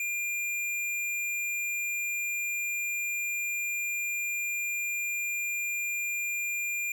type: tone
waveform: square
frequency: 2400 Hz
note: D7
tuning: 37 cents sharp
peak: -30 dBFS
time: 0-6.92 s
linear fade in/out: 2 ms
effects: none